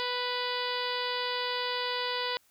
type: harmonic tone with a mistuned harmonic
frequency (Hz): 493.9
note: B4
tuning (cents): 0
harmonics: 1 / 2 / 3 / 4 / 5 / 6 / 7 / 8 / 9 / 10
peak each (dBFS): -36 / -35 / -40 / -39 / -43 / -39 / -39 / -40 / -42 / -42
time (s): 0-2.37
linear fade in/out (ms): 0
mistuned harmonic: 10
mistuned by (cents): -28
effects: white hiss -66 dBFS RMS until 2.5 s